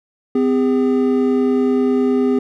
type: tone pair together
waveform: triangle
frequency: 255.1 / 405 Hz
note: C4 / G#4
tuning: -44 / -43 cents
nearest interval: minor sixth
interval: 801 cents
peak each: -13 / -15 dBFS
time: 0.35-2.39 s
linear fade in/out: 5 ms
effects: none